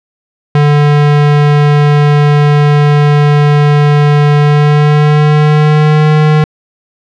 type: tone with pitch glide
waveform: square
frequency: 146.83 to 152.98 Hz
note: D3 to D#3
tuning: 0 to -29 cents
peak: -5 dBFS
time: 0.55-6.44 s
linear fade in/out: 2 ms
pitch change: +71 cents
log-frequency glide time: 4.38-6.09 s
effects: low-pass 3000 Hz 12 dB/octave